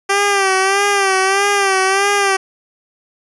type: tone with vibrato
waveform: 10% pulse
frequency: 392 Hz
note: G4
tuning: in tune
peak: -4 dBFS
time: 0.09-2.37 s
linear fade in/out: 10 ms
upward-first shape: sine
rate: 1.6 Hz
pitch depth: 62 cents each way
effects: resampled to 24000 Hz